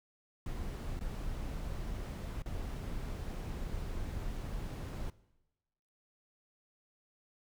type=noise with dropouts; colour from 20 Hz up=brown; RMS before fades=-39 dBFS; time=0.46-5.1 s; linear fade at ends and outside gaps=2 ms; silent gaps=0.992-1.009 / 2.421-2.459 s; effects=noise-tail reverb RT60 1.0 s tail -20 dB re dry